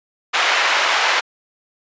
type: band-pass noise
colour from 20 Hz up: white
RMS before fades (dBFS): -17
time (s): 0.33-1.21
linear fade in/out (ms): 20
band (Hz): 640 to 2400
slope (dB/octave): 12
effects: high-pass 400 Hz 12 dB/octave + resampled to 16000 Hz